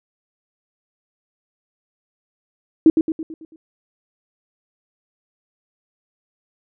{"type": "tone with echo", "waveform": "sine", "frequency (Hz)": 320, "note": "D#4", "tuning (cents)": 49, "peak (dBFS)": -6, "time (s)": [2.86, 2.9], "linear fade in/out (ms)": 2, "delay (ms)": 110, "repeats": 6, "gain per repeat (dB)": -6, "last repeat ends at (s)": 3.56, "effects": []}